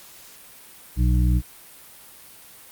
harmonic tone, 61.2 Hz, B1, 15 cents flat, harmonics 1 / 2 / 3 / 5, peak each -17 / -23 / -27 / -31 dBFS, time 0.96-1.42 s, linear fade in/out 50 ms, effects white hiss -46 dBFS RMS until 2.71 s + Opus 48 kbps

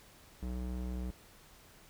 square tone with band-pass filter, 61.74 Hz, B1, in tune, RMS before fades -38 dBFS, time 0.42-1.11 s, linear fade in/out 5 ms, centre 160 Hz, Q 0.57, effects pink hiss -59 dBFS RMS until 1.89 s

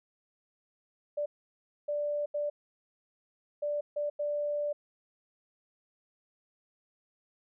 sine tone bursts at uneven times, 587.3 Hz, D5, in tune, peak -29 dBFS, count 6, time 1.17-1.26 / 1.88-2.26 / 2.34-2.5 / 3.62-3.81 / 3.96-4.1 / 4.19-4.73 s, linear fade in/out 10 ms, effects none

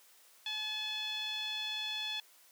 5% pulse tone with low-pass filter, 858 Hz, A5, 44 cents flat, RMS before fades -38 dBFS, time 0.46-2.2 s, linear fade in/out 2 ms, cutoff 3400 Hz, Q 4.8, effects white hiss -62 dBFS RMS until 2.51 s + high-pass 400 Hz 12 dB/octave

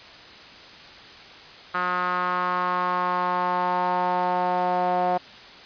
sawtooth tone with band-pass filter sweep, 180 Hz, F#3, 47 cents flat, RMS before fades -24 dBFS, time 1.74-5.18 s, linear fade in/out 10 ms, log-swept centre 1300 to 730 Hz, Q 3.9, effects white hiss -44 dBFS RMS until 5.65 s + resampled to 11025 Hz

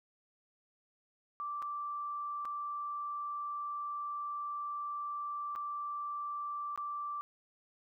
sine tone with dropouts, 1170 Hz, D6, 7 cents flat, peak -36 dBFS, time 1.4-7.21 s, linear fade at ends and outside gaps 0 ms, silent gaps 1.621-1.625 / 2.45-2.454 / 5.553-5.56 / 6.76-6.776 s, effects 13-bit

